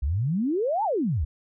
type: exponential two-way sweep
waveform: sine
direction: up then down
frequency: 61.74 to 920 to 61.74 Hz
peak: -22 dBFS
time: 0.02-1.25 s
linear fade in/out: 10 ms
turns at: 0.84 s
effects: none